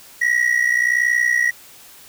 triangle ring-modulated tone, 1916 Hz, A#6, 47 cents sharp, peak -10 dBFS, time 0.21-1.51 s, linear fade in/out 10 ms, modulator 30.6 Hz, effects white hiss -44 dBFS RMS until 2.08 s

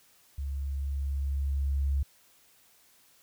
sine tone with level ramp, 69.3 Hz, C#2, in tune, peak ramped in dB -31 to -24 dBFS, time 0.38-2.03 s, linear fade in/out 5 ms, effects white hiss -62 dBFS RMS until 3.22 s

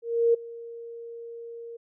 sine tone with ADSR envelope, 465.6 Hz, A#4, 2 cents flat, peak -16 dBFS, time 0.02-1.77 s, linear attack 320 ms, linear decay 10 ms, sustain -21 dB, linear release 11 ms, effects none

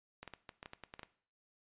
clicks, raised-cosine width 0.3 ms, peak -30 dBFS, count 11, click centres 0.23 / 0.277 / 0.337 / 0.492 / 0.629 / 0.659 / 0.734 / 0.837 / 0.939 / 0.994 / 1.032 s, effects noise-tail reverb RT60 0.5 s tail -17 dB re dry + resampled to 8000 Hz

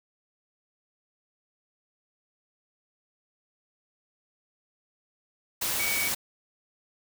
sine tone in noise, 2258 Hz, C#7, 31 cents sharp, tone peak -29 dBFS, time 5.79-6.09 s, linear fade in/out 10 ms, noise white, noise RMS -29 dBFS, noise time 5.61-6.15 s, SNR -3 dB, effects none

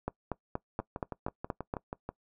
two click trains, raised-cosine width 1 ms, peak -18 / -22 dBFS, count 8 / 9, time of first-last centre 0.08-1.739 / 0.8-2.09 s, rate 4.22 / 6.2 Hz, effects noise-tail reverb RT60 0.1 s tail -21 dB re dry

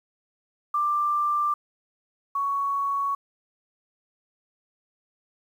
sine tone pair in turn, 1183 / 1116.6 Hz, D6 / C#6, +12 / +12 cents, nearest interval minor second, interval 100 cents, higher first, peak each -21 / -23 dBFS, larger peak first, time 0.74-1.54 / 2.35-3.15 s, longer neither, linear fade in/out 5 ms, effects 9-bit

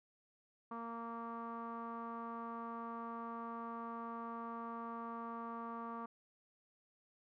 sawtooth tone with low-pass filter, 231.2 Hz, A#3, 14 cents flat, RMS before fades -45 dBFS, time 0.71-6.06 s, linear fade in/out 5 ms, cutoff 1100 Hz, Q 7.8, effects none

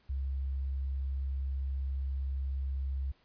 sine tone, 67.4 Hz, C#2, 48 cents flat, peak -31 dBFS, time 0.09-3.12 s, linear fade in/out 10 ms, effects pink hiss -68 dBFS RMS until 3.24 s + resampled to 11025 Hz

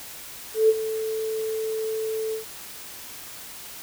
sine tone with ADSR envelope, 440 Hz, A4, in tune, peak -12 dBFS, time 0.54-2.45 s, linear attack 150 ms, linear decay 40 ms, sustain -13 dB, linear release 120 ms, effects white hiss -40 dBFS RMS until 3.82 s

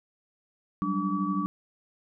sine tone cluster, 185.1 / 197.5 / 292.9 / 1144 Hz, F#3 / G3 / D4 / D6, +1 / +13 / -5 / -46 cents, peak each -31 dBFS, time 0.82-1.46 s, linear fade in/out 0 ms, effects none

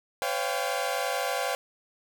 sawtooth tone cluster, 511 / 563 / 698 / 791 Hz, C5 / C#5 / F5 / G5, -41 / +27 / -1 / +15 cents, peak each -29 dBFS, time 0.22-1.55 s, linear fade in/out 0 ms, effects none

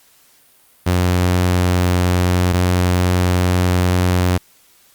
sawtooth tone pair in turn, 89.9 / 90.23 Hz, F#2 / F#2, -49 / -43 cents, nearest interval unison, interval 6 cents, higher second, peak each -9 dBFS, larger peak neither, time 0.86-2.53 / 2.53-4.38 s, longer second, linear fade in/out 10 ms, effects white hiss -52 dBFS RMS until 4.94 s + Opus 48 kbps

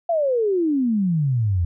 sine exponential sweep, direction down, 698.5 to 82.41 Hz, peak -17 dBFS, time 0.09-1.65 s, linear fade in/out 5 ms, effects none

